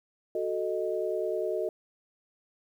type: chord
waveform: sine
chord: D# diminished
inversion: first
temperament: equal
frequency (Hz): 370 / 440 / 622.3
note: F#4 / A4 / D#5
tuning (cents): 0 / 0 / 0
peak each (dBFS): -32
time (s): 0.35-1.69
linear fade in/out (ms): 2
effects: 10-bit